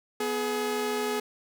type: tone pair together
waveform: sawtooth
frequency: 247.5 / 422 Hz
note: B3 / G#4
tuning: +4 / +28 cents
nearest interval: major sixth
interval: 924 cents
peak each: -30 / -24 dBFS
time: 0.2-1.2 s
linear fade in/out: 5 ms
effects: none